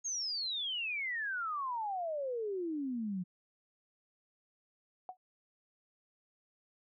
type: exponential sweep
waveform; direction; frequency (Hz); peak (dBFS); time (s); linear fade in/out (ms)
sine; down; 6645 to 174.61; -34; 0.04-3.24; 20
type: tone with exponential decay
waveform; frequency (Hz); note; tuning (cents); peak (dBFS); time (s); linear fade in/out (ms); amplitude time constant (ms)
sine; 740; F#5; 0; -36; 5.09-5.17; 1; 17
effects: none